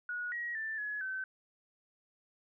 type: tone with pitch steps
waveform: sine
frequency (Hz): 1456 / 1901 / 1771 / 1692 / 1533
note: F#6 / A#6 / A6 / G#6 / G6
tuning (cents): -28 / +33 / +11 / +32 / -39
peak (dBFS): -35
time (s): 0.09-1.24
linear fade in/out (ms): 2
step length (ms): 230
effects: none